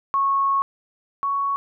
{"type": "tone pair in turn", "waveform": "sine", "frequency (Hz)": [1100, 1114.1], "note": ["C#6", "C#6"], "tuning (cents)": [-14, 8], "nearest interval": "unison", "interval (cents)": 22, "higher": "second", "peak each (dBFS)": [-17, -20], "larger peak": "first", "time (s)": [[0.14, 0.62], [1.23, 1.56]], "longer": "first", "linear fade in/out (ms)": 0, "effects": []}